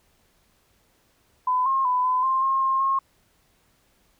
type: tone with pitch steps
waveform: sine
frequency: 1007 / 1071 / 1000 / 1012 / 1054 / 1071 / 1065 / 1079 Hz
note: B5 / C6 / B5 / B5 / C6 / C6 / C6 / C#6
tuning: +33 / +40 / +21 / +42 / +12 / +40 / +30 / -47 cents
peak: -19 dBFS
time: 1.47-2.99 s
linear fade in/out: 5 ms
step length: 190 ms
effects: pink hiss -64 dBFS RMS until 4.19 s